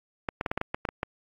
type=clicks; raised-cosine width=0.5 ms; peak=-13 dBFS; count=10; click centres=0.288 / 0.411 / 0.462 / 0.515 / 0.576 / 0.614 / 0.745 / 0.852 / 0.889 / 1.031 s; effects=AAC 64 kbps